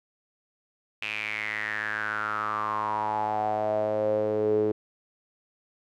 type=tone with band-pass filter sweep; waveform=sawtooth; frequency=106.9 Hz; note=A2; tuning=49 cents flat; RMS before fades=-28 dBFS; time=1.02-4.72 s; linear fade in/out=5 ms; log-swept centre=2600 to 390 Hz; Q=7.9; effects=none